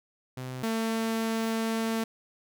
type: tone pair in turn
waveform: sawtooth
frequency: 128.3 / 224.7 Hz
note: C3 / A3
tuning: -34 / +37 cents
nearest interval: minor seventh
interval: 971 cents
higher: second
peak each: -31 / -23 dBFS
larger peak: second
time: 0.37-0.63 / 0.63-2.04 s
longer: second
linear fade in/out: 5 ms
effects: none